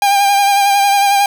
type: tone with vibrato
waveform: 45% pulse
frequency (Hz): 801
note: G5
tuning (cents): +37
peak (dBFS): -9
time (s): 0.02-1.26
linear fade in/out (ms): 2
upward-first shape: sine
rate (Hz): 11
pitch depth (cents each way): 27
effects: none